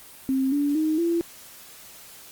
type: tone with pitch steps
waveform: sine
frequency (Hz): 265.5 / 287.9 / 312.1 / 338.4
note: C4 / D4 / D#4 / E4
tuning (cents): +25 / -34 / +5 / +45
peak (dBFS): -20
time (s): 0.29-1.21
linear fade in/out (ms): 0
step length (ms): 230
effects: white hiss -46 dBFS RMS until 2.31 s + Opus 32 kbps